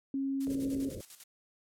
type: tone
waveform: sine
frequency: 272 Hz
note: C#4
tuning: 33 cents flat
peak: -30 dBFS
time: 0.14-0.89 s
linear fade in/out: 2 ms
type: noise with tremolo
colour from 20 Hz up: blue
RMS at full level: -46 dBFS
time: 0.4-1.24 s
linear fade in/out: 10 ms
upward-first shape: square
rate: 10 Hz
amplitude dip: 65%
type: low-pass noise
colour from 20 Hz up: white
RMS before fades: -42 dBFS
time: 0.47-1.01 s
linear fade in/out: 0 ms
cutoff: 570 Hz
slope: 96 dB/octave
effects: low-pass 11000 Hz 12 dB/octave